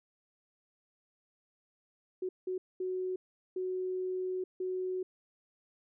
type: tone bursts at uneven times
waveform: sine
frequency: 370 Hz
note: F#4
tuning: in tune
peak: -32 dBFS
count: 5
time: 2.22-2.29 / 2.47-2.58 / 2.8-3.16 / 3.56-4.44 / 4.6-5.03 s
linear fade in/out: 5 ms
effects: none